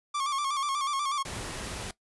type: tone with vibrato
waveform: 45% pulse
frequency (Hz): 1130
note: C#6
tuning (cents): +33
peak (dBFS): -28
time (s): 0.14-1.23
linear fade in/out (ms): 10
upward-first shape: square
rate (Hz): 8.2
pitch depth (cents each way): 65
type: noise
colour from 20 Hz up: pink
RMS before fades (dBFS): -37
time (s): 1.25-1.91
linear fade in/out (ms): 2
effects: noise-tail reverb RT60 0.1 s tail -18 dB re dry + resampled to 24000 Hz